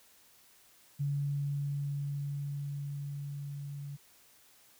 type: tone with level ramp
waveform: sine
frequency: 142.3 Hz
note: C#3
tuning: 46 cents sharp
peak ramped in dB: -29 to -39 dBFS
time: 0.99-3.97 s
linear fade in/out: 20 ms
effects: white hiss -62 dBFS RMS until 4.79 s